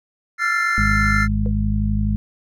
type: chord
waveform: triangle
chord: F major seventh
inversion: third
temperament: equal with one note detuned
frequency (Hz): 1348.5 / 1396.9 / 1760 / 2093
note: E6 / F6 / A6 / C7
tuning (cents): +39 / 0 / 0 / 0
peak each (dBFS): -21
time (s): 0.38-1.28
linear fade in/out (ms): 50
type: harmonic tone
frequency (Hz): 51.91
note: G#1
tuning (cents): 0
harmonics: 1 / 2 / 3 / 4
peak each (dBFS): -20 / -22 / -31 / -22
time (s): 0.78-2.16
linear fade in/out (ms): 0
type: tone with exponential decay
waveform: sine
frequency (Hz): 486.2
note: B4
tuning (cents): -27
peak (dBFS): -25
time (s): 1.46-1.53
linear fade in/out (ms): 0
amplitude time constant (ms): 15
effects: none